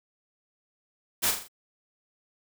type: noise with echo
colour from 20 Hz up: white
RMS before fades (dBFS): -25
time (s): 1.22-1.32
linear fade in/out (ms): 20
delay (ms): 41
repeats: 4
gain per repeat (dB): -6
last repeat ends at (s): 1.484
effects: none